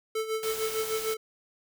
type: tone with tremolo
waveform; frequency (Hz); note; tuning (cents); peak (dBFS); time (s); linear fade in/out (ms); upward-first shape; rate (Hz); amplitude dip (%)
square; 440; A4; 0; -27; 0.15-1.17; 5; sine; 6.6; 70
type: noise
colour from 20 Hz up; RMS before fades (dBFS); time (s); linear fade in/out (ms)
white; -37; 0.43-1.14; 0
effects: none